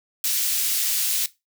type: high-pass noise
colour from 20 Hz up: white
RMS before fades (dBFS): -23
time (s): 0.24-1.26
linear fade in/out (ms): 2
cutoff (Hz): 2900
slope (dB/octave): 12
effects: noise-tail reverb RT60 0.2 s tail -17 dB re dry